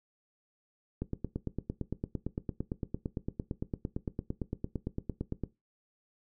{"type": "click train", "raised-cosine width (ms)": 3, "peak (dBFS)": -20, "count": 40, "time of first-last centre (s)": [1.02, 5.437], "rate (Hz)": 8.83, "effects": ["noise-tail reverb RT60 0.2 s tail -17 dB re dry"]}